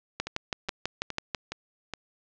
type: two click trains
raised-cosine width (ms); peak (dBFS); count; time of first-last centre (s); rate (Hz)
0.2; -11 / -16; 8 / 5; 0.2-1.348 / 0.27-1.937; 6.1 / 2.4
effects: low-pass 6000 Hz 12 dB/octave